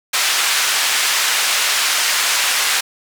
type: band-pass noise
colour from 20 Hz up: pink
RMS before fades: -17 dBFS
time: 0.13-2.81 s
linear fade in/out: 10 ms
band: 1500 to 9700 Hz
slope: 12 dB/octave
effects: none